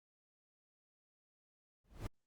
brown noise with exponential growth, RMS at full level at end -37 dBFS, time 1.84-2.07 s, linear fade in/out 5 ms, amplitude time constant 49 ms, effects Opus 48 kbps

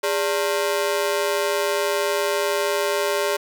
sawtooth ring-modulated tone, 493.9 Hz, B4, in tune, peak -13 dBFS, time 0.03-3.37 s, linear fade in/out 10 ms, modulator 86.1 Hz, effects none

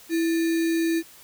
sine tone with sample-and-hold, 329.6 Hz, E4, in tune, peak -20 dBFS, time 0.09-1.03 s, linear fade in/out 50 ms, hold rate 2100 Hz, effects white hiss -49 dBFS RMS until 1.23 s

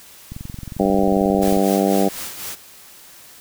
click train, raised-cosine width 5 ms, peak -19 dBFS, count 29, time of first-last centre 0.32-1.57 s, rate 22.4 Hz
harmonic tone, 98 Hz, G2, in tune, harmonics 2 / 3 / 4 / 5 / 6 / 7 / 8, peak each -19 / -21 / -22 / -23 / -24 / -24 / -25 dBFS, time 0.79-2.09 s, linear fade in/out 10 ms
white noise with tremolo, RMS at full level -29 dBFS, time 1.41-2.56 s, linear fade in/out 20 ms, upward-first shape sine, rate 4 Hz, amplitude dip 55%
effects white hiss -44 dBFS RMS until 3.4 s

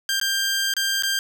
15% pulse tone with dropouts, 1588 Hz, G6, 22 cents sharp, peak -14 dBFS, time 0.09-1.19 s, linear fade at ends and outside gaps 1 ms, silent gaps 0.199-0.213 / 0.738-0.766 / 1.024-1.034 s, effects none

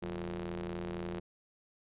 sawtooth ring-modulated tone, 83.8 Hz, E2, 29 cents sharp, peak -30 dBFS, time 0.02-1.2 s, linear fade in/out 10 ms, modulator 268 Hz, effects resampled to 8000 Hz

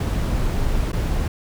brown noise with dropouts, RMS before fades -21 dBFS, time 0-1.28 s, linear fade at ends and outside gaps 5 ms, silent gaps 0.919-0.929 s, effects none

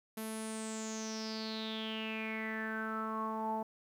sawtooth tone with low-pass filter sweep, 220 Hz, A3, in tune, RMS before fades -39 dBFS, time 0.17-3.63 s, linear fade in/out 5 ms, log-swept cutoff 12000 to 800 Hz, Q 8.8, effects 11-bit

